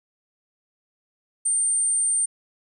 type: tone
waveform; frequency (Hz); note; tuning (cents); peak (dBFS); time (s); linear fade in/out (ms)
sine; 8870; C#9; 0; -19; 1.45-2.26; 10
effects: none